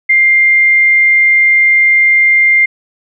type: tone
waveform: sine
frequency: 2100 Hz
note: C7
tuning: 6 cents sharp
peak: -5 dBFS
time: 0.09-2.66 s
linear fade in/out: 10 ms
effects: none